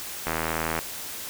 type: click train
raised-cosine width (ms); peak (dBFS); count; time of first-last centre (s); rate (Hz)
0.5; -11; 43; 0.27-0.79; 80.8
effects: white hiss -36 dBFS RMS until 1.29 s